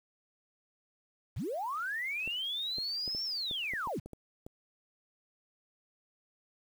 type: linear two-way sweep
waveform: sine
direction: up then down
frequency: 61.74 to 5500 to 61.74 Hz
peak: -33 dBFS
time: 1.36-4 s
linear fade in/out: 10 ms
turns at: 3.24 s
type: clicks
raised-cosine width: 2 ms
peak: -31 dBFS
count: 10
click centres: 2.276 / 2.784 / 3.078 / 3.149 / 3.512 / 3.736 / 3.873 / 4.06 / 4.133 / 4.465 s
effects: 9-bit